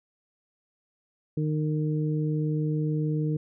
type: harmonic tone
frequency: 153.1 Hz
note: D#3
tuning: 28 cents flat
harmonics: 1 / 2 / 3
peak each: -25 / -31 / -35 dBFS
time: 1.37-3.37 s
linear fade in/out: 5 ms
effects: none